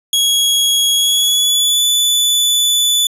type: tone with pitch glide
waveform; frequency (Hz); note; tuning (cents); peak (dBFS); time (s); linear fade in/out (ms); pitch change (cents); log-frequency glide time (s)
sawtooth; 3322 to 3477; G#7 to A7; 0 to -21; -8; 0.13-3.07; 2; +79; 0.95-1.84
effects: resampled to 32000 Hz + 8-bit